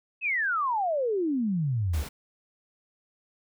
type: exponential sweep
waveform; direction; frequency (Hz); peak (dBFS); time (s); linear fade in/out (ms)
sine; down; 2657 to 66.4; -24; 0.21-2.05; 50
type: noise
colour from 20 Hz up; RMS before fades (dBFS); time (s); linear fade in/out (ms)
pink; -40; 1.93-2.09; 10
effects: none